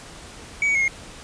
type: tone with pitch steps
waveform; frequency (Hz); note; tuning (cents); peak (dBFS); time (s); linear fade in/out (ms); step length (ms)
triangle; 2272 / 2253 / 2166 / 2139; C#7 / C#7 / C#7 / C7; +42 / +28 / -41 / +38; -16; 0.62-0.88; 2; 65
effects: pink hiss -41 dBFS RMS until 1.23 s + resampled to 22050 Hz